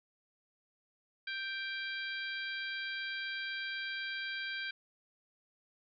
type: harmonic tone with a mistuned harmonic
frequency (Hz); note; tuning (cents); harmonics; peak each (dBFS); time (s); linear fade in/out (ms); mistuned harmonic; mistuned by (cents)
784; G5; 0; 2 / 3 / 4 / 5 / 6; -39 / -43 / -45 / -47 / -49; 1.27-4.71; 5; 4; +48
effects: none